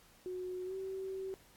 sine tone with pitch glide, 366.1 to 382.3 Hz, F#4 to G4, -18 to -43 cents, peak -38 dBFS, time 0.26-1.34 s, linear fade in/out 0 ms, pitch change +75 cents, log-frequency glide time 0.65-0.74 s, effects pink hiss -63 dBFS RMS until 1.56 s + AAC 64 kbps

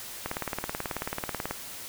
click train, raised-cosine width 0.5 ms, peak -15 dBFS, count 24, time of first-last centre 0.26-1.51 s, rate 18.4 Hz, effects white hiss -41 dBFS RMS until 1.88 s

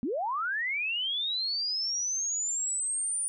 sine linear sweep, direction up, 213.6 to 9430 Hz, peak -28 dBFS, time 0.03-3.28 s, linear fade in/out 0 ms, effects none

